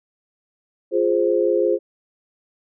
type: chord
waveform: sine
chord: F minor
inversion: none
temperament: equal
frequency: 349.2 / 415.3 / 523.3 Hz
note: F4 / Ab4 / C5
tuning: 0 / 0 / 0 cents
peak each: -20 dBFS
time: 0.91-1.79 s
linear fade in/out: 50 ms
effects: none